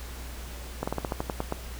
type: slowing click train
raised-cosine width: 1 ms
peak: -14 dBFS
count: 10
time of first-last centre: 0.83-1.524 s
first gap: 45 ms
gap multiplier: 1.13
effects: added 60 Hz sine -38 dBFS peak until 1.79 s + pink hiss -44 dBFS RMS until 1.79 s